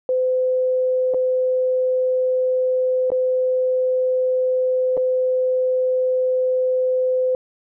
sine tone with dropouts, 511 Hz, C5, 41 cents flat, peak -16 dBFS, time 0.09-7.35 s, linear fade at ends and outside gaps 1 ms, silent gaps 1.138-1.144 / 3.103-3.118 / 4.969-4.975 s, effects none

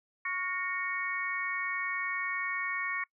harmonic tone with a mistuned harmonic, 370 Hz, F#4, in tune, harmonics 3 / 4 / 5 / 6, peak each -37 / -43 / -35 / -35 dBFS, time 0.25-3.04 s, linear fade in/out 5 ms, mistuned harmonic 4, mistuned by -65 cents, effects noise-tail reverb RT60 0.1 s tail -24 dB re dry

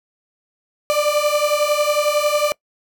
35% pulse beating tone pair, 587.3 / 598.3 Hz, D5 / D5, 0 / +32 cents, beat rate 11 Hz, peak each -17 dBFS, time 0.9-2.52 s, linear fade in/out 0 ms, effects noise-tail reverb RT60 0.1 s tail -24 dB re dry

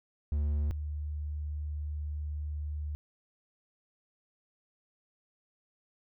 triangle / sine tone pair in turn, 73.42 / 74.7 Hz, D2 / D2, 0 / +30 cents, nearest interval unison, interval 30 cents, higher second, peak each -25 / -33 dBFS, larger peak first, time 0.32-0.71 / 0.71-2.95 s, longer second, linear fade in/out 0 ms, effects none

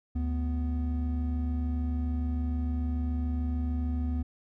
triangle tone pair together, 73.67 / 247.8 Hz, D2 / B3, +6 / +6 cents, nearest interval octave + major sixth, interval 2100 cents, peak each -26 / -32 dBFS, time 0.15-4.23 s, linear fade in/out 10 ms, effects none

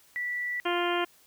sine tone, 1960 Hz, B6, 14 cents flat, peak -29 dBFS, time 0.16-0.6 s, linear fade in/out 0 ms
harmonic tone, 349.6 Hz, F4, 2 cents sharp, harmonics 1 / 2 / 3 / 4 / 5 / 6 / 7 / 8 / 9, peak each -29 / -32 / -33 / -35 / -37 / -39 / -39 / -38 / -38 dBFS, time 0.65-1.05 s, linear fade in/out 10 ms
effects white hiss -60 dBFS RMS until 1.26 s

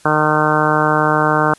harmonic tone, 152.9 Hz, D#3, 30 cents flat, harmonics 1 / 2 / 3 / 4 / 5 / 6 / 7 / 8 / 9 / 10, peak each -21 / -21 / -21 / -21 / -21 / -21 / -21 / -21 / -21 / -21 dBFS, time 0.05-1.54 s, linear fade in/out 5 ms, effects white hiss -47 dBFS RMS until 1.58 s + resampled to 24000 Hz

